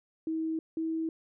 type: tone pair in turn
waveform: sine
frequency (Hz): 320.7 / 323.1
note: E4 / E4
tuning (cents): -48 / -35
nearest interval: unison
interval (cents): 13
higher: second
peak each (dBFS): -29 / -29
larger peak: neither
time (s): 0.27-0.59 / 0.77-1.09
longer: neither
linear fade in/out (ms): 2
effects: none